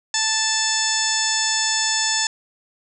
harmonic tone with a mistuned harmonic, 880 Hz, A5, in tune, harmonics 1 / 2 / 3 / 4 / 5 / 6 / 7 / 8 / 9, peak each -29 / -26 / -32 / -27 / -30 / -24 / -29 / -25 / -30 dBFS, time 0.14-2.27 s, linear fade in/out 2 ms, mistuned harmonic 7, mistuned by +73 cents, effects none

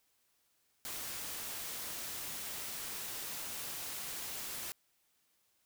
white noise, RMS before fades -42 dBFS, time 0.85-4.72 s, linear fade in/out 0 ms, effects white hiss -75 dBFS RMS until 5.65 s

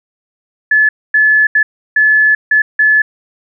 sine tone bursts at uneven times, 1723 Hz, A6, 37 cents flat, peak -6 dBFS, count 6, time 0.71-0.89 / 1.14-1.47 / 1.55-1.63 / 1.96-2.35 / 2.51-2.62 / 2.79-3.02 s, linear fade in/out 5 ms, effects none

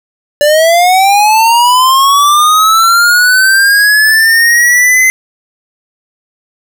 square linear sweep, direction up, 578 to 2060 Hz, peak -5 dBFS, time 0.41-5.1 s, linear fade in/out 0 ms, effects none

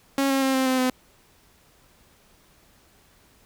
sawtooth tone with pitch steps, 274.2 / 270.3 / 266.4 / 262.6 / 258.8 / 255.1 Hz, C#4 / C#4 / C4 / C4 / C4 / C4, -19 / -44 / +31 / +6 / -19 / -44 cents, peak -16 dBFS, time 0.18-0.9 s, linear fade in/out 2 ms, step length 120 ms, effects pink hiss -58 dBFS RMS until 3.45 s

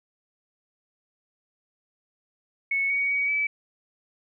sine tone with pitch steps, 2207 / 2244 / 2257 / 2299 Hz, C#7 / C#7 / C#7 / D7, -8 / +21 / +31 / -37 cents, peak -22 dBFS, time 2.71-3.47 s, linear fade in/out 5 ms, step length 190 ms, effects none

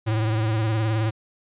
square tone with vibrato, 110 Hz, A2, in tune, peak -21 dBFS, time 0.06-1.11 s, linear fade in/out 20 ms, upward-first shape triangle, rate 19 Hz, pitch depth 65 cents each way, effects resampled to 8000 Hz

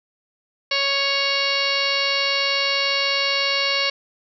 harmonic tone with a mistuned harmonic, 554.4 Hz, C#5, in tune, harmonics 1 / 2 / 3 / 4 / 5 / 6 / 7 / 8 / 9 / 10, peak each -28 / -29 / -31 / -25 / -25 / -34 / -28 / -25 / -35 / -31 dBFS, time 0.71-3.9 s, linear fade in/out 5 ms, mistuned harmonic 5, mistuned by +21 cents, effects none

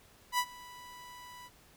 sawtooth tone with ADSR envelope, 987 Hz, B5, 1 cent flat, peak -22 dBFS, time 0.32-1.5 s, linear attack 65 ms, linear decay 63 ms, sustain -22 dB, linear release 42 ms, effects pink hiss -61 dBFS RMS until 1.76 s

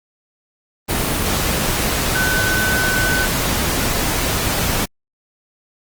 sine tone in noise, 1511 Hz, F#6, 36 cents sharp, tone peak -18 dBFS, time 2.14-3.27 s, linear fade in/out 20 ms, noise pink, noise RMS -19 dBFS, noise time 0.88-4.86 s, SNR -2 dB, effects Opus 24 kbps

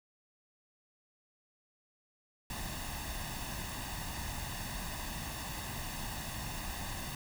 pink noise with comb filter, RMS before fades -40 dBFS, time 2.5-7.15 s, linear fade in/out 2 ms, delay 1.1 ms, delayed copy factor +0.65, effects none

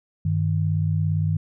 sine tone pair together, 98 / 155.56 Hz, G2 / D#3, 0 / 0 cents, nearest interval minor sixth, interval 800 cents, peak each -22 dBFS, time 0.25-1.37 s, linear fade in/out 5 ms, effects none

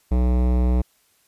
sine tone with hard clipping, 61.74 Hz, B1, in tune, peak -18 dBFS, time 0.11-0.82 s, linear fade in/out 10 ms, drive 18 dB, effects white hiss -62 dBFS RMS until 1.27 s + resampled to 32000 Hz

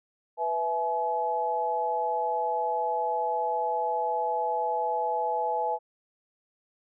sine chord, E major, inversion second, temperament equal with one note detuned, 493.9 / 659.3 / 850 Hz, B4 / E5 / G#5, 0 / 0 / +40 cents, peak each -32 / -32 / -27 dBFS, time 0.37-5.79 s, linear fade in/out 50 ms, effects none

